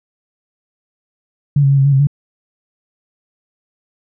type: tone with pitch steps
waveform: sine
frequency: 143.4 / 137.8 / 139.1 / 135.9 / 141.5 / 134.7 / 143.4 Hz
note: D3 / C#3 / C#3 / C#3 / C#3 / C#3 / D3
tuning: -41 / -10 / +6 / -34 / +36 / -49 / -41 cents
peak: -8 dBFS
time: 1.56-2.071 s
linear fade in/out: 5 ms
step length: 73 ms
effects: none